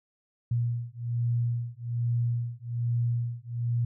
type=beating tone pair; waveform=sine; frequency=118.3 / 119.5 Hz; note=A#2 / A#2; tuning=+26 / +43 cents; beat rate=1.2 Hz; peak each=-29 dBFS; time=0.51-3.85 s; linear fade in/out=5 ms; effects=none